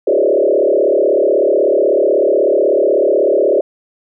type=tone with frequency modulation; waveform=sine; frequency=479 Hz; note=A#4; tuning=47 cents sharp; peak=-9 dBFS; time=0.07-3.61 s; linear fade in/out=5 ms; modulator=36.2 Hz; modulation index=3.4; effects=none